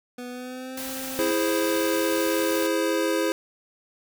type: tone with pitch glide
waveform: 25% pulse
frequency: 246.9 to 263.1 Hz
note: B3 to C4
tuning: 0 to +10 cents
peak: -30 dBFS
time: 0.18-1.31 s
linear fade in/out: 5 ms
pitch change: +110 cents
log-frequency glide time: 0.29-0.83 s
type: noise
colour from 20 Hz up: white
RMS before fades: -35 dBFS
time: 0.77-2.67 s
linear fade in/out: 5 ms
type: chord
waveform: square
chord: E augmented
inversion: none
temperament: equal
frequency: 329.6 / 415.3 / 523.3 Hz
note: E4 / G#4 / B#4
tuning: 0 / 0 / 0 cents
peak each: -26 / -29 / -27 dBFS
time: 1.19-3.32 s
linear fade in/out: 0 ms
effects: none